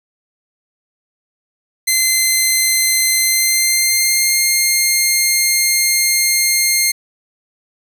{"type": "tone with pitch glide", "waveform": "10% pulse", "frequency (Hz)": [2066, 2120], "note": ["C7", "C7"], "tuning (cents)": [-22, 22], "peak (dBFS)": -3, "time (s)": [1.87, 6.92], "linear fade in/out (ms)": 10, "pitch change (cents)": 44, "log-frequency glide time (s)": [3.18, 4.39], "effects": []}